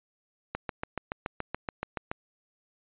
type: click train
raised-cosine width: 0.5 ms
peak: -16 dBFS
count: 12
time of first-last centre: 0.55-2.115 s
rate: 7.03 Hz
effects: resampled to 8000 Hz